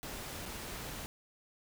pink noise with dropouts, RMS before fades -43 dBFS, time 0.03-1.06 s, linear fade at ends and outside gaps 0 ms, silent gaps 0.455-0.46 s, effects none

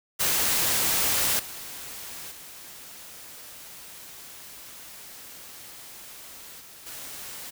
white noise with level steps, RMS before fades -24 / -39 / -44 / -47 / -39 dBFS, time 0.19-7.51 s, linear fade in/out 20 ms, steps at 1.39 / 2.31 / 6.6 / 6.86 s, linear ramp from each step 5 ms, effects none

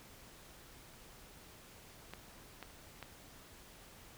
clicks, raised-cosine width 0.3 ms, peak -29 dBFS, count 3, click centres 2.136 / 2.627 / 3.027 s, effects pink hiss -57 dBFS RMS until 4.17 s

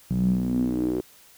sawtooth tone with band-pass filter sweep, 61.7 Hz, B1, 1 cent flat, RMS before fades -24 dBFS, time 0.1-1.01 s, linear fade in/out 10 ms, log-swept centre 160 to 360 Hz, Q 8, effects white hiss -53 dBFS RMS until 1.37 s

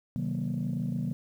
sine chord, C half-diminished seventh, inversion none, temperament just, 130.81 / 156.98 / 188.37 / 235.5 Hz, C3 / Eb3 / Gb3 / Bb3, 0 / +16 / +31 / +18 cents, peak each -33 dBFS, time 0.16-1.13 s, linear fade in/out 0 ms, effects tanh soft clip ceiling -23 dBFS + 10-bit

